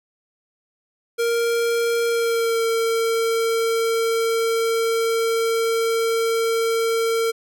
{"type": "tone with pitch glide", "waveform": "square", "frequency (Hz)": [466.2, 455.6], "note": ["A#4", "A#4"], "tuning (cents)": [0, -40], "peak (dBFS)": -19, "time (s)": [1.18, 7.32], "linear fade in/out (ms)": 20, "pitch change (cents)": -40, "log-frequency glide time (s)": [2.08, 2.64], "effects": []}